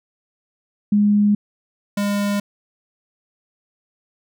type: tone pair in turn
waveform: sine / square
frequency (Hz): 206.6 / 203.2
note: G#3 / G#3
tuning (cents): -9 / -38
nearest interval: unison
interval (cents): 29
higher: first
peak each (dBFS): -12 / -19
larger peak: first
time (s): 0.92-1.35 / 1.97-2.4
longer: neither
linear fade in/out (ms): 5
effects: none